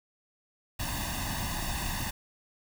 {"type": "noise with comb filter", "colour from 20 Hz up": "pink", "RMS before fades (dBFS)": -33, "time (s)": [0.79, 2.11], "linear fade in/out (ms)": 10, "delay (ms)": 1.1, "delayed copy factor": 1, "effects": []}